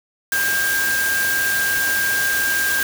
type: tone in noise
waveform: sine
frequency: 1599 Hz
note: G6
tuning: 34 cents sharp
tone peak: -18 dBFS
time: 0.32-2.83 s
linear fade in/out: 2 ms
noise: white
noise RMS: -24 dBFS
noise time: 0.32-2.83 s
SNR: +3 dB
effects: none